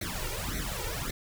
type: noise with flanger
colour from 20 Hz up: pink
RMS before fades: -34 dBFS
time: 0.01-1.11 s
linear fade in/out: 5 ms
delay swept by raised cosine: 0.5 to 2.2 ms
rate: 1.8 Hz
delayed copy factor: +0.9
effects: none